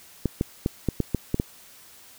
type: clicks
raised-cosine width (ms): 3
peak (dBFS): -9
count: 8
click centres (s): 0.257 / 0.411 / 0.661 / 0.887 / 1.003 / 1.147 / 1.344 / 1.399
effects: white hiss -50 dBFS RMS until 2.18 s